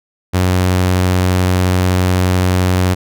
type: tone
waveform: sawtooth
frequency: 91.6 Hz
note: F#2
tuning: 17 cents flat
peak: -7 dBFS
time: 0.33-2.95 s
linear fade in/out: 20 ms
effects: none